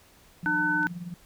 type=tone with tremolo; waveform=sine; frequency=174.61 Hz; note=F3; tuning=in tune; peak=-31 dBFS; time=0.43-1.14 s; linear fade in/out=0 ms; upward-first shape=triangle; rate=19 Hz; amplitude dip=80%
type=harmonic tone; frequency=301.1 Hz; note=D4; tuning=43 cents sharp; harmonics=1 / 3 / 5; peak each=-30 / -31 / -24 dBFS; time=0.46-0.87 s; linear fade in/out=0 ms
type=click; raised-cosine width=0.2 ms; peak=-29 dBFS; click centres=0.831 s
effects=pink hiss -57 dBFS RMS until 1.25 s